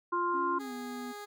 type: harmonic tone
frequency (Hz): 349.7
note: F4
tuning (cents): +2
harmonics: 1 / 3 / 4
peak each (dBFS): -34 / -29 / -38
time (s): 0.12-0.59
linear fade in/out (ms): 10
type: tone with pitch glide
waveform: triangle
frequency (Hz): 280 to 248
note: C#4 to B3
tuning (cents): +18 to +7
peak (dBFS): -37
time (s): 0.33-1.13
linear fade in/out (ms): 20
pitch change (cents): -211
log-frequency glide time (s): 0.58-0.73
type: tone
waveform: 15% pulse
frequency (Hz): 412.7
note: G#4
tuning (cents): -11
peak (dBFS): -35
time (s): 0.59-1.26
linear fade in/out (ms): 20
effects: none